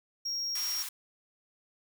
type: tone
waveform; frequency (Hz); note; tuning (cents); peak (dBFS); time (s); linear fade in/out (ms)
triangle; 5588; F8; 0; -30; 0.25-0.83; 10
type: high-pass noise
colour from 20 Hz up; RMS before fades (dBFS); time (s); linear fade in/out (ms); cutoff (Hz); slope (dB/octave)
white; -39; 0.55-0.89; 5; 880; 48
effects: none